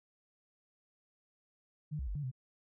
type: tone with pitch steps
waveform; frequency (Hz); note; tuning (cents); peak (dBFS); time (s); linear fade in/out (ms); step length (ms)
sine; 151.1 / 65.7 / 49.29 / 146 / 128.4; D3 / C2 / G1 / D3 / C3; +50 / +8 / +10 / -10 / -32; -35; 1.91-2.315; 20; 81
effects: none